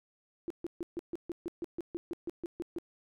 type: tone bursts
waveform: sine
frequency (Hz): 341.5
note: F4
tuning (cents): -39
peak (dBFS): -33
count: 15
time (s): 0.48-2.785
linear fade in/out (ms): 0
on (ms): 23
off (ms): 140
effects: none